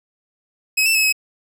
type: tone with pitch steps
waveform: sawtooth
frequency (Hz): 2555 / 2663 / 2581 / 2556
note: D#7 / E7 / E7 / D#7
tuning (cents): +45 / +17 / -37 / +46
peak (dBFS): -11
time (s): 0.77-1.126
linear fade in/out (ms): 10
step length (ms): 89
effects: none